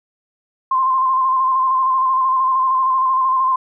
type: tone with vibrato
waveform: sine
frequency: 1046.5 Hz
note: C6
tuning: in tune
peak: -13 dBFS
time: 0.71-3.56 s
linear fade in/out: 5 ms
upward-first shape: square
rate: 13 Hz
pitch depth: 27 cents each way
effects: none